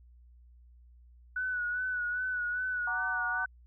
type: tone with vibrato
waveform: sine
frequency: 1480 Hz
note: F#6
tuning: in tune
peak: -30 dBFS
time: 1.36-3.46 s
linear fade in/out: 5 ms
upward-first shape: sine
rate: 2.5 Hz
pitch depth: 39 cents each way
type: chord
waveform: sine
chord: Gb augmented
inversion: none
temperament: equal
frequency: 740 / 932.3 / 1174.7 Hz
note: Gb5 / Bb5 / D6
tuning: 0 / 0 / 0 cents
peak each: -39 dBFS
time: 2.87-3.45 s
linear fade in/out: 5 ms
effects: added 60 Hz sine -54 dBFS peak until 3.66 s